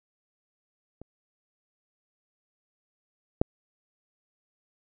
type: clicks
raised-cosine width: 2 ms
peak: -29 / -7 dBFS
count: 2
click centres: 1.016 / 3.415 s
effects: none